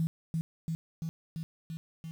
sine tone with echo, 162.7 Hz, E3, 22 cents flat, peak -26 dBFS, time 0-0.07 s, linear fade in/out 0 ms, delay 340 ms, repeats 6, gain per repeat -2 dB, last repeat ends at 2.11 s, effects 9-bit

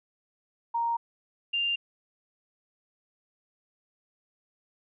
sine tone pair in turn, 932.3 / 2794 Hz, A#5 / F7, 0 / 0 cents, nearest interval octave + perfect fifth, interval 1900 cents, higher second, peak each -25 dBFS, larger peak neither, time 0.74-0.97 / 1.53-1.76 s, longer neither, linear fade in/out 10 ms, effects none

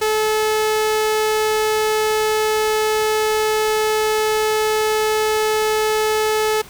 sawtooth tone, 432 Hz, A4, 32 cents flat, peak -12 dBFS, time 0.01-6.62 s, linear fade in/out 10 ms, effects pink hiss -41 dBFS RMS until 6.69 s

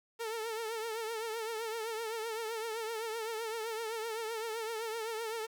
sawtooth tone with vibrato, 448.5 Hz, A4, 33 cents sharp, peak -32 dBFS, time 0.19-5.47 s, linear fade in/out 20 ms, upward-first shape triangle, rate 7.8 Hz, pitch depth 84 cents each way, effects 10-bit

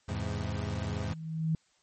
30% pulse chord, E augmented, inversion none, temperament equal, 82.41 / 103.83 / 130.81 Hz, E2 / G#2 / B#2, 0 / 0 / 0 cents, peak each -33 / -32 / -37 dBFS, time 0.08-1.14 s, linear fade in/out 10 ms
sine tone with exponential growth, 160 Hz, D#3, 49 cents sharp, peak -24 dBFS, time 0.53-1.55 s, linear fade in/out 2 ms, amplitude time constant 220 ms
effects white hiss -69 dBFS RMS until 1.82 s + MP3 32 kbps

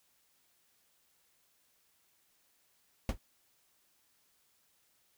brown noise with exponential decay, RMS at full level -21 dBFS, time 3.09-3.18 s, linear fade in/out 2 ms, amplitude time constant 18 ms, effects white hiss -72 dBFS RMS until 5.17 s

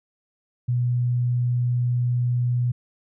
sine tone, 122.5 Hz, B2, 14 cents flat, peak -19 dBFS, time 0.68-2.72 s, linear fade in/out 10 ms, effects none

